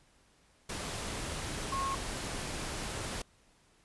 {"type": "tone in noise", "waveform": "sine", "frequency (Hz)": 1086, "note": "C#6", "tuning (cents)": -36, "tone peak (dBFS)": -32, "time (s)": [1.72, 1.95], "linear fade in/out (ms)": 5, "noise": "pink", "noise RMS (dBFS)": -38, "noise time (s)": [0.69, 3.22], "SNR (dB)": 3, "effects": ["pink hiss -66 dBFS RMS until 3.84 s", "resampled to 24000 Hz"]}